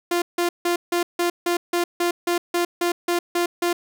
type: tone bursts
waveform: sawtooth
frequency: 348 Hz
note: F4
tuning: 6 cents flat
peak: -15 dBFS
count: 14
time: 0.11-3.73 s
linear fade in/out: 5 ms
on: 110 ms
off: 160 ms
effects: none